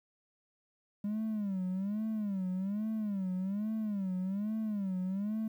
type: tone with vibrato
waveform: triangle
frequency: 201 Hz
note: G3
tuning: 44 cents sharp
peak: -29 dBFS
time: 1.04-5.48 s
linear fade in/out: 5 ms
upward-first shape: sine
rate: 1.2 Hz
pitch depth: 160 cents each way
effects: tanh soft clip ceiling -26 dBFS + 11-bit